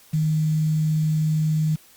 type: tone with quantisation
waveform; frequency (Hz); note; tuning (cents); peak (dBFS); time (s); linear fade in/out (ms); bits
sine; 155.56; D#3; 0; -18; 0.13-1.76; 10; 7
effects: white hiss -52 dBFS RMS until 1.96 s + Opus 48 kbps